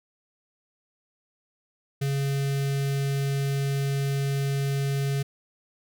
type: tone with notch filter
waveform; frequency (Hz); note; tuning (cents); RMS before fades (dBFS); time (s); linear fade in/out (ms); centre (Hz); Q
square; 138.59; C#3; 0; -26; 2.01-5.23; 10; 980; 1
effects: none